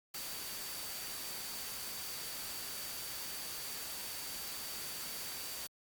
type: tone in noise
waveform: sine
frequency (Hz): 4599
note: D8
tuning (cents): -37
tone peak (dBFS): -49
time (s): 0.14-5.67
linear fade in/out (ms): 5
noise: white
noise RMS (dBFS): -43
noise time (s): 0.14-5.67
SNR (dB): -9
effects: Opus 48 kbps